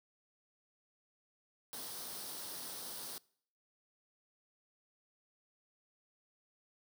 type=noise with comb filter; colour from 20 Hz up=white; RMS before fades=-45 dBFS; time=1.73-3.18 s; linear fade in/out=0 ms; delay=0.21 ms; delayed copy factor=+0.55; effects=noise-tail reverb RT60 0.6 s tail -24 dB re dry + high-pass 150 Hz 12 dB/octave